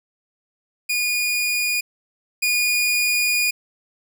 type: tone pair in turn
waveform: sawtooth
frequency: 2445 / 2445 Hz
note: D#7 / D#7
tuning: -31 / -31 cents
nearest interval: unison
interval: 0 cents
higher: neither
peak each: -16 / -14 dBFS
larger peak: second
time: 0.89-1.81 / 2.42-3.51 s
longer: second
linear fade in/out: 10 ms
effects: none